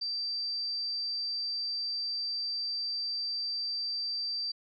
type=tone; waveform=sine; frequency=4676 Hz; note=D8; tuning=8 cents flat; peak=-31 dBFS; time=0.01-4.52 s; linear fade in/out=10 ms; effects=none